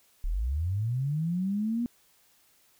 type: linear sweep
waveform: sine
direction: up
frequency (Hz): 32.7 to 243.2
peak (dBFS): -26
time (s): 0.24-1.86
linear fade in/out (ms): 0
effects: white hiss -64 dBFS RMS until 2.79 s